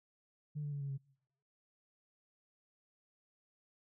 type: tone with pitch steps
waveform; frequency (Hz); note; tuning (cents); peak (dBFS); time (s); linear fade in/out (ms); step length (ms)
sine; 148.9 / 145.75 / 142.67 / 139.65 / 136.7; D3 / D3 / D3 / C#3 / C#3; +24 / -13 / -50 / +13 / -24; -36; 0.55-0.98; 20; 86
effects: noise-tail reverb RT60 0.8 s tail -25 dB re dry + tanh soft clip ceiling -33 dBFS